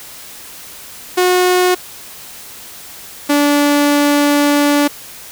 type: tone pair in turn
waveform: sawtooth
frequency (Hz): 363 / 289.7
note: F#4 / D4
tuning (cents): -33 / -24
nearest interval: major third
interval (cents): 391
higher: first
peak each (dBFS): -6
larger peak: neither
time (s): 1.17-1.75 / 3.29-4.88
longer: second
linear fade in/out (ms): 10
effects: white hiss -34 dBFS RMS until 5.31 s